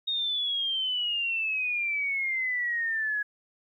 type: exponential sweep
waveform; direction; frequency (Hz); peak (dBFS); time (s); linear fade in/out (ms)
sine; down; 3729 to 1668; -26; 0.07-3.23; 10
effects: 11-bit